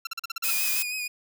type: tone bursts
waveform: 15% pulse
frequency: 1359 Hz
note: F6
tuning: 48 cents flat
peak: -23 dBFS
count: 8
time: 0.05-0.505 s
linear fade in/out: 5 ms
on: 21 ms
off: 41 ms
type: noise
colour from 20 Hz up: blue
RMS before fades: -27 dBFS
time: 0.43-0.83 s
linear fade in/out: 10 ms
type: tone with vibrato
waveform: sawtooth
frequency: 2489 Hz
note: D#7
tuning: in tune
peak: -26 dBFS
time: 0.44-1.08 s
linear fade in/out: 10 ms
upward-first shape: sine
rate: 6.3 Hz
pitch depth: 37 cents each way
effects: none